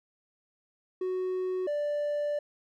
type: tone pair in turn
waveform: triangle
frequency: 370 / 587.3 Hz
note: F#4 / D5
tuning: 0 / 0 cents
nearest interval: minor sixth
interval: 800 cents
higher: second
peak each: -26 / -25 dBFS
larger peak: second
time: 1.01-1.67 / 1.67-2.39 s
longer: second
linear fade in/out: 5 ms
effects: tanh soft clip ceiling -21 dBFS

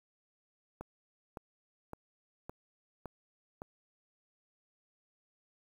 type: click train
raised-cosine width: 1 ms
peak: -28 dBFS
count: 6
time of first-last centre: 0.81-3.619 s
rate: 1.78 Hz
effects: 9-bit

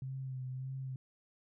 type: tone with vibrato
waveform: sine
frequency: 130.81 Hz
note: C3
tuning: in tune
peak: -38 dBFS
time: 0.02-0.96 s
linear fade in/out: 2 ms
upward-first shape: sine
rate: 1.7 Hz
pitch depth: 34 cents each way
effects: none

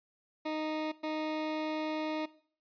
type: tone bursts at uneven times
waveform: 20% pulse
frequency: 310 Hz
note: D#4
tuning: 6 cents flat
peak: -28 dBFS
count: 2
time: 0.45-0.92 / 1.03-2.26 s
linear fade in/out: 10 ms
effects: noise-tail reverb RT60 0.5 s tail -19 dB re dry + resampled to 11025 Hz

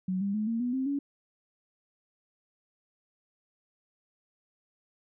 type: tone with pitch steps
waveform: sine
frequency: 185.9 / 199.24 / 213.5 / 228.9 / 245.3 / 262.9 / 281.8 Hz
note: F#3 / G3 / G#3 / A#3 / B3 / C4 / C#4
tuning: +8 / +28 / +48 / -31 / -12 / +8 / +29 cents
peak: -27 dBFS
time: 0.08-0.99 s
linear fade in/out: 5 ms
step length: 130 ms
effects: none

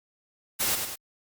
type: noise with echo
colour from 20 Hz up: white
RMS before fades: -26 dBFS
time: 0.59-0.76 s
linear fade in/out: 20 ms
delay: 100 ms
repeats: 2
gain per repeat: -5 dB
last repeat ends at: 0.96 s
effects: Opus 48 kbps

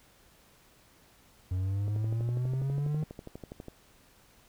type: exponential sweep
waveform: triangle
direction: up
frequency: 90.5 to 155.56 Hz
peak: -26 dBFS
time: 1.51-3.04 s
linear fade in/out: 5 ms
type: click train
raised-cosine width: 2 ms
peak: -28 dBFS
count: 23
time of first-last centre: 1.88-3.683 s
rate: 12.2 Hz
effects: pink hiss -61 dBFS RMS until 4.48 s

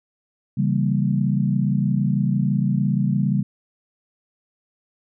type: chord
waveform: sine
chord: C# diminished seventh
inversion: none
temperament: equal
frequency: 138.59 / 164.81 / 196 / 233.1 Hz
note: C#3 / E3 / G3 / Bb3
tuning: 0 / 0 / 0 / 0 cents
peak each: -21 / -26 / -21 / -27 dBFS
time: 0.57-3.43 s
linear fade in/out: 10 ms
effects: none

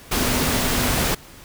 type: tone in noise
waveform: sine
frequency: 248.6 Hz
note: B3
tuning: 12 cents sharp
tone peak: -28 dBFS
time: 0.16-0.98 s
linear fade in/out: 10 ms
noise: pink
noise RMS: -21 dBFS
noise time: 0.11-1.15 s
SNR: -10 dB
effects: pink hiss -44 dBFS RMS until 1.44 s

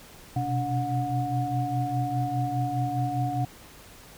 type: tone cluster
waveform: sine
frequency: 123.4 / 128.3 / 288.3 / 727 Hz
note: B2 / C3 / D4 / F#5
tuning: -1 / -34 / -32 / -31 cents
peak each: -30 / -30 / -33 / -29 dBFS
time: 0.36-3.45 s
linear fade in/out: 5 ms
effects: pink hiss -49 dBFS RMS until 4.17 s

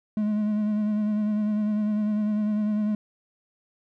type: tone with vibrato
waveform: triangle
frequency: 211.1 Hz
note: G#3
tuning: 29 cents sharp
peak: -20 dBFS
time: 0.17-2.95 s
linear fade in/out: 2 ms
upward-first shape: sine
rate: 10 Hz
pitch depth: 29 cents each way
effects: none

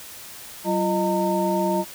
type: tone cluster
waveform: sine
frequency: 189.2 / 344.1 / 618 / 913 Hz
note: F#3 / F4 / D#5 / A#5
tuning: +39 / -26 / -12 / -36 cents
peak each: -25 dBFS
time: 0.64-1.85 s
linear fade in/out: 50 ms
effects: white hiss -40 dBFS RMS until 1.94 s

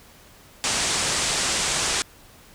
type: low-pass noise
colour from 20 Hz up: white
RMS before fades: -24 dBFS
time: 0.64-2.02 s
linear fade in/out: 0 ms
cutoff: 8800 Hz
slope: 48 dB/octave
effects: pink hiss -50 dBFS RMS until 2.54 s

